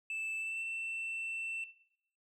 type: tone with pitch glide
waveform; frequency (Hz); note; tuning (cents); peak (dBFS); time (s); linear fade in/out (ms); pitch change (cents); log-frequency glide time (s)
sine; 2637 to 2680; E7 to E7; 0 to +28; -33; 0.1-1.64; 2; +28; 0.37-0.62
effects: noise-tail reverb RT60 0.7 s tail -18 dB re dry + tanh soft clip ceiling -35 dBFS